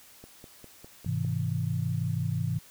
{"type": "click train", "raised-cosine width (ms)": 2, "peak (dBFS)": -33, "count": 6, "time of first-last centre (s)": [0.24, 1.248], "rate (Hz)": 4.96}
{"type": "chord", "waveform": "sine", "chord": "Ab augmented", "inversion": "none", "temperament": "just", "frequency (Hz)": [103.83, 129.78, 162.23], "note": ["Ab2", "C3", "E3"], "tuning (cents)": [0, -14, -27], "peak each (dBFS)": -31, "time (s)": [1.06, 2.59], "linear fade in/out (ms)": 5}
{"effects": ["white hiss -54 dBFS RMS until 2.7 s"]}